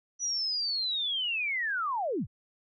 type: linear sweep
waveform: sine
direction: down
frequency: 5930 to 57.6 Hz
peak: -28 dBFS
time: 0.19-2.27 s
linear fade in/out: 50 ms
effects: none